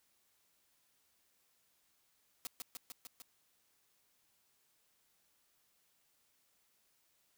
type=noise with echo; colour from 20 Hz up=white; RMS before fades=-42 dBFS; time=2.45-2.47 s; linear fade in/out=0 ms; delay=150 ms; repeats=5; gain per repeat=-2 dB; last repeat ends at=3.22 s; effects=white hiss -75 dBFS RMS until 7.37 s